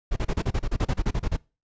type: noise bursts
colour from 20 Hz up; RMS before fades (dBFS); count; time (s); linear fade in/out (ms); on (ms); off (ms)
brown; -23; 15; 0.11-1.368; 10; 54; 32
effects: noise-tail reverb RT60 0.3 s tail -23 dB re dry + resampled to 16000 Hz